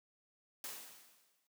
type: noise with exponential decay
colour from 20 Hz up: white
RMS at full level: -43 dBFS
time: 0.64-1.47 s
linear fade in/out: 1 ms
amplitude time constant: 180 ms
effects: noise-tail reverb RT60 0.1 s tail -18 dB re dry + high-pass 200 Hz 12 dB/octave